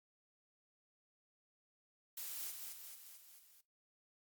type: noise with echo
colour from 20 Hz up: blue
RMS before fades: -45 dBFS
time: 2.17-2.51 s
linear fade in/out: 5 ms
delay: 220 ms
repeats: 5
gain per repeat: -4 dB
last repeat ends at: 3.61 s
effects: noise-tail reverb RT60 0.2 s tail -19 dB re dry + Opus 48 kbps